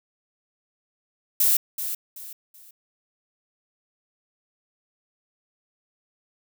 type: noise with echo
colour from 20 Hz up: violet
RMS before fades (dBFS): -19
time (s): 1.4-1.57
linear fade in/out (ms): 5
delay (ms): 380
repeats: 3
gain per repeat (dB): -10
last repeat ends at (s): 2.71
effects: none